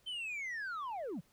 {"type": "linear sweep", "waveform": "sine", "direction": "down", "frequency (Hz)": [3120, 131.4], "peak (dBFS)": -35, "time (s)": [0.06, 1.21], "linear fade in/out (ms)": 20, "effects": ["tanh soft clip ceiling -37 dBFS", "pink hiss -70 dBFS RMS until 1.32 s"]}